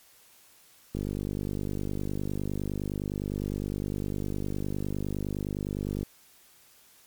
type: click train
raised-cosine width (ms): 3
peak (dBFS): -19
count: 254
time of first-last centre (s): 0.95-6.03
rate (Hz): 49.8
effects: white hiss -58 dBFS RMS until 7.06 s + MP3 96 kbps